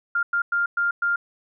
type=tone bursts at uneven times; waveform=sine; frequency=1400 Hz; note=F6; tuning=4 cents sharp; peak=-19 dBFS; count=5; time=0.15-0.23 / 0.33-0.42 / 0.52-0.66 / 0.77-0.91 / 1.02-1.16 s; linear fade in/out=5 ms; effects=none